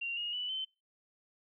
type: tone with pitch steps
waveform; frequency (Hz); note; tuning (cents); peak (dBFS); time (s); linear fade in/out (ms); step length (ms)
sine; 2765 / 2864 / 2967 / 3073; F7 / F7 / F#7 / G7; -18 / +43 / +4 / -35; -34; 0.01-0.65; 10; 160
effects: noise-tail reverb RT60 0.3 s tail -25 dB re dry